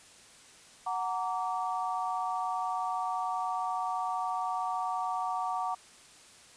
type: chord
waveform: sine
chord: Gb augmented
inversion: none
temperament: just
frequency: 740 / 925 / 1156.2 Hz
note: Gb5 / Bb5 / D6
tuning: 0 / -14 / -27 cents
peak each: -33 / -35 / -35 dBFS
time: 0.86-5.75 s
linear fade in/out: 10 ms
effects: white hiss -55 dBFS RMS until 6.56 s + resampled to 22050 Hz